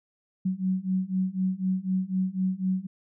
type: beating tone pair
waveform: sine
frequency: 185 / 189 Hz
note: F#3 / F#3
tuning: 0 / +37 cents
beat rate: 4 Hz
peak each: -28 / -27 dBFS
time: 0.45-2.87 s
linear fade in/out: 10 ms
effects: none